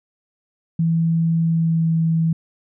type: tone with pitch glide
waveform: sine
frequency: 164.81 to 163.11 Hz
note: E3 to E3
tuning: 0 to -18 cents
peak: -15 dBFS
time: 0.79-2.33 s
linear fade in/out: 5 ms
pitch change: -18 cents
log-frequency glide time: 1.41-1.93 s
effects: none